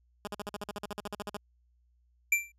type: tone bursts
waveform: 10% pulse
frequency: 206 Hz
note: G#3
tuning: 14 cents flat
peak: -27 dBFS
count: 16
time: 0.25-1.369 s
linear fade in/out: 0 ms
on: 24 ms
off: 49 ms
type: tone with exponential decay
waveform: square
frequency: 2352 Hz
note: D7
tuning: 2 cents sharp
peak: -20 dBFS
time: 2.32-2.52 s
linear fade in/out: 5 ms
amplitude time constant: 42 ms
effects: added 60 Hz sine -65 dBFS peak until 2.58 s + resampled to 32000 Hz